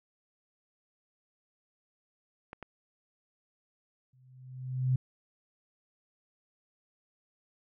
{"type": "clicks", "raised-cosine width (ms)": 0.5, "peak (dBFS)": -27, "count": 2, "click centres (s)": [2.531, 2.627]}
{"type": "tone with exponential growth", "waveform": "sine", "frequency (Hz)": 128.6, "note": "C3", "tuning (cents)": -30, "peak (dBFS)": -22, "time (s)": [4.13, 4.96], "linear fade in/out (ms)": 5, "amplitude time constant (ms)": 180}
{"effects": []}